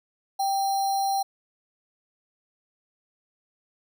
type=tone with sample-and-hold; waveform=sine; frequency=784 Hz; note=G5; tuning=in tune; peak=-22 dBFS; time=0.39-1.23 s; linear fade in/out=10 ms; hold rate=4900 Hz; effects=none